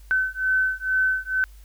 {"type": "beating tone pair", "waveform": "sine", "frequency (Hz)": [1522, 1524.2], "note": ["F#6", "G6"], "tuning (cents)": [48, -49], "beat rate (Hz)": 2.2, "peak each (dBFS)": -23, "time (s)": [0.11, 1.44], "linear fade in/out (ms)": 0, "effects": ["added 50 Hz sine -43 dBFS peak until 1.64 s", "white hiss -58 dBFS RMS until 1.64 s"]}